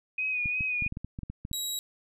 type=tone with vibrato; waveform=sine; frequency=2489 Hz; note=D#7; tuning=in tune; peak=-27 dBFS; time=0.18-0.88 s; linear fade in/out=5 ms; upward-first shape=sine; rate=2.8 Hz; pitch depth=38 cents each way
type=clicks; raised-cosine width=5 ms; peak=-24 dBFS; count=12; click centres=0.458 / 0.608 / 0.823 / 0.864 / 0.924 / 0.971 / 1.046 / 1.189 / 1.233 / 1.3 / 1.451 / 1.514 s
type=tone; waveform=20% pulse; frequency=3861 Hz; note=B7; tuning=40 cents flat; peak=-25 dBFS; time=1.53-1.79 s; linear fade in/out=0 ms
effects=none